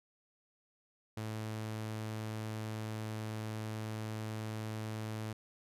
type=tone; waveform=sawtooth; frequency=109.1 Hz; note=A2; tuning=14 cents flat; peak=-34 dBFS; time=1.17-5.33 s; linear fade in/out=5 ms; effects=resampled to 32000 Hz